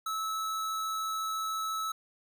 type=tone; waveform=square; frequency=1303 Hz; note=E6; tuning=20 cents flat; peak=-32 dBFS; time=0.06-1.92 s; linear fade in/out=5 ms; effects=none